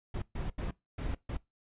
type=noise bursts at uneven times; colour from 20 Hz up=brown; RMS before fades=-35 dBFS; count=5; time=0.14-0.22 / 0.35-0.5 / 0.58-0.71 / 0.98-1.15 / 1.29-1.37 s; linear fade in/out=5 ms; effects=noise-tail reverb RT60 0.2 s tail -21 dB re dry + resampled to 8000 Hz